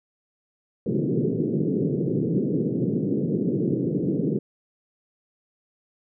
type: band-pass noise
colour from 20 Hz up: pink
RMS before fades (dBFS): -24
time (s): 0.86-4.39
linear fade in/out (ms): 5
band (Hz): 130 to 450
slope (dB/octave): 48
effects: none